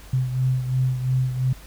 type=beating tone pair; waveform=sine; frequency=128.4 / 131.3 Hz; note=C3 / C3; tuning=-32 / +6 cents; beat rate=2.9 Hz; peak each=-20 / -27 dBFS; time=0.13-1.53 s; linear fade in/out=5 ms; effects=added 50 Hz sine -42 dBFS peak until 1.66 s + pink hiss -47 dBFS RMS until 1.66 s